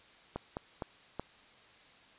clicks, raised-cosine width 1 ms, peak -22 dBFS, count 4, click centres 0.36 / 0.569 / 0.822 / 1.196 s, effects white hiss -59 dBFS RMS until 2.18 s + resampled to 8000 Hz

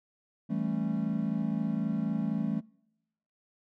triangle chord, A dominant seventh, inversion second, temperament equal with one note detuned, 164.81 / 196 / 220 / 274.2 Hz, E3 / G3 / A3 / C#4, 0 / 0 / 0 / -19 cents, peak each -33 / -32 / -30 / -35 dBFS, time 0.49-2.61 s, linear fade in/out 20 ms, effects noise-tail reverb RT60 0.9 s tail -26 dB re dry

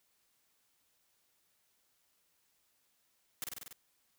white noise with echo, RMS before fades -38 dBFS, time 3.42-3.44 s, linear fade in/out 0 ms, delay 48 ms, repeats 6, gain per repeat -2 dB, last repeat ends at 3.728 s, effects white hiss -75 dBFS RMS until 4.18 s

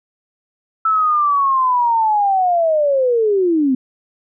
sine linear sweep, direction down, 1322 to 249.7 Hz, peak -12 dBFS, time 0.85-3.75 s, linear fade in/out 5 ms, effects none

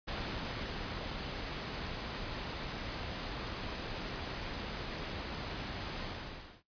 pink noise with ADSR envelope, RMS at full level -38 dBFS, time 0.07-6.63 s, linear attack 17 ms, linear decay 880 ms, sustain -2 dB, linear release 580 ms, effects noise-tail reverb RT60 0.2 s tail -22 dB re dry + resampled to 11025 Hz

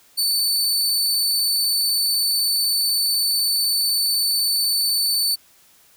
sawtooth tone, 4512 Hz, C#8, 30 cents sharp, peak -15 dBFS, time 0.17-5.36 s, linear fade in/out 20 ms, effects white hiss -54 dBFS RMS until 5.96 s

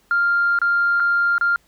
sine tone with dropouts, 1396.9 Hz, F6, in tune, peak -14 dBFS, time 0.11-1.56 s, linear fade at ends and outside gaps 1 ms, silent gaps 0.589-0.616 / 0.999-1.002 / 1.381-1.411 s, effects tanh soft clip ceiling -10 dBFS + pink hiss -59 dBFS RMS until 1.67 s

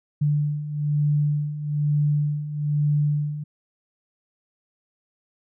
sine beating tone pair, 146.83 / 147.93 Hz, D3 / D3, 0 / +13 cents, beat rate 1.1 Hz, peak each -26 / -21 dBFS, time 0.21-3.44 s, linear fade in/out 10 ms, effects none

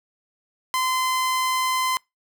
sawtooth tone, 1030 Hz, C6, 28 cents flat, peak -17 dBFS, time 0.74-1.97 s, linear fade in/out 0 ms, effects noise-tail reverb RT60 0.2 s tail -26 dB re dry

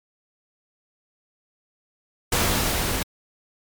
pink noise with level ramp, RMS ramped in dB -20 to -26 dBFS, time 2.32-3.03 s, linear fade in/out 5 ms, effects MP3 96 kbps

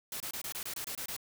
white noise bursts, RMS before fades -39 dBFS, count 10, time 0.12-1.165 s, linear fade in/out 2 ms, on 82 ms, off 25 ms, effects none

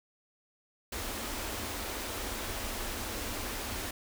pink band-stop noise, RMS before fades -37 dBFS, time 0.92-3.91 s, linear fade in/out 5 ms, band 110 to 200 Hz, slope 96 dB/octave, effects none

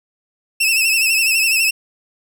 sawtooth tone with vibrato, 2639 Hz, E7, 1 cent sharp, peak -10 dBFS, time 0.6-1.71 s, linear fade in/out 10 ms, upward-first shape triangle, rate 12 Hz, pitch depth 82 cents each way, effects none

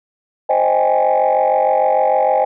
sine chord, Ab major seventh, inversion first, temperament equal, 523.3 / 622.3 / 784 / 830.6 Hz, C5 / Eb5 / G5 / Ab5, 0 / 0 / 0 / 0 cents, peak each -16 dBFS, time 0.49-2.45 s, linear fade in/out 10 ms, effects tanh soft clip ceiling -6 dBFS

